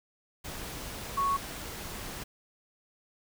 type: tone in noise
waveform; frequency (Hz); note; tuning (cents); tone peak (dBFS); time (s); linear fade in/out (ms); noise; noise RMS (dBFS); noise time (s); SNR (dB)
sine; 1108.7; C#6; 0; -25; 1.17-1.37; 10; pink; -40; 0.44-2.24; +12
effects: none